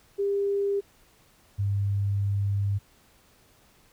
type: tone pair in turn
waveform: sine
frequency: 400 / 100 Hz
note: G4 / G2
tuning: +35 / +35 cents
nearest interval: 2 octaves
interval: 2400 cents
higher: first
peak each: -23 dBFS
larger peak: neither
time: 0.18-0.81 / 1.58-2.79 s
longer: second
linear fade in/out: 20 ms
effects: pink hiss -60 dBFS RMS until 3.92 s